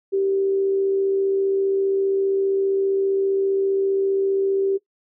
sine tone with amplitude modulation, 390 Hz, G4, 9 cents flat, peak -16 dBFS, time 0.12-4.78 s, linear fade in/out 20 ms, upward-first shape sine, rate 75.1 Hz, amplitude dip 30%, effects noise-tail reverb RT60 0.1 s tail -18 dB re dry

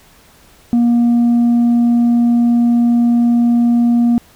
sine tone, 237.4 Hz, A#3, 32 cents sharp, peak -6 dBFS, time 0.73-4.18 s, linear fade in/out 0 ms, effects tanh soft clip ceiling -8 dBFS + pink hiss -47 dBFS RMS until 4.35 s

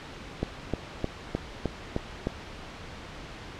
click train, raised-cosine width 2 ms, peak -13 dBFS, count 7, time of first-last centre 0.43-2.27 s, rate 3.26 Hz, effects pink hiss -42 dBFS RMS until 3.59 s + low-pass 4000 Hz 12 dB/octave

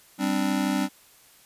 square chord, G suspended fourth, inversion none, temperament just, 196 / 261.3 / 294 Hz, G3 / C4 / D4, 0 / -2 / +2 cents, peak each -28 dBFS, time 0.18-0.89 s, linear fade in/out 50 ms, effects white hiss -55 dBFS RMS until 1.45 s + resampled to 32000 Hz

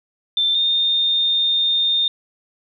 sine tone pair in turn, 3559 / 3642 Hz, A7 / A#7, +19 / -41 cents, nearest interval unison, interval 40 cents, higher second, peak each -15 dBFS, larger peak neither, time 0.37-0.55 / 0.55-2.08 s, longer second, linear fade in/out 2 ms, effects none

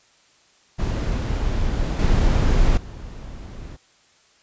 brown noise with level steps, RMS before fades -22 / -17 / -35 dBFS, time 0.78-3.77 s, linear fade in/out 20 ms, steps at 1.99 / 2.77 s, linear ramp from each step 5 ms, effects white hiss -57 dBFS RMS until 4.42 s + resampled to 16000 Hz

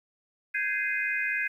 sine chord, Ab major seventh, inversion third, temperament just, 1557.4 / 1661.2 / 2077 / 2492 Hz, G6 / Ab6 / C7 / Eb7, -12 / 0 / -13 / +2 cents, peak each -34 / -31 / -31 / -32 dBFS, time 0.54-1.48 s, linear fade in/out 10 ms, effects 10-bit

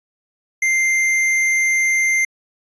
sine tone with tanh clipping, 2093 Hz, C7, in tune, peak -16 dBFS, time 0.62-2.25 s, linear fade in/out 5 ms, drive 14 dB, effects resampled to 22050 Hz

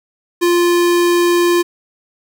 square tone, 348.4 Hz, F4, 4 cents flat, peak -11 dBFS, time 0.41-1.63 s, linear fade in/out 20 ms, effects 8-bit

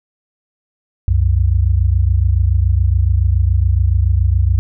sine tone pair together, 65.41 / 92.5 Hz, C2 / F#2, 0 / 0 cents, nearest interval tritone, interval 600 cents, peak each -13 dBFS, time 1.08-4.59 s, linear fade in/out 0 ms, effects none

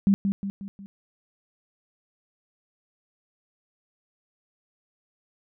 sine tone with echo, 197.7 Hz, G3, 15 cents sharp, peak -15 dBFS, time 0.07-0.14 s, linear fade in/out 0 ms, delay 180 ms, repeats 4, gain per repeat -6 dB, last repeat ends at 0.86 s, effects none

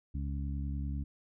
harmonic tone, 70.2 Hz, C#2, 22 cents sharp, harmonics 1 / 2 / 3 / 4, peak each -34 / -40 / -44 / -46 dBFS, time 0.14-1.04 s, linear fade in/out 10 ms, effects none

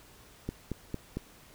click train, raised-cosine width 3 ms, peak -20 dBFS, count 4, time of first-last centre 0.49-1.17 s, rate 4.41 Hz, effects pink hiss -56 dBFS RMS until 1.54 s

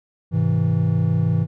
triangle chord, Ab augmented, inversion none, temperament just, 103.83 / 129.78 / 162.23 Hz, Ab2 / C3 / E3, 0 / -14 / -27 cents, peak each -19 / -21 / -17 dBFS, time 0.31-1.47 s, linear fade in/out 50 ms, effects none

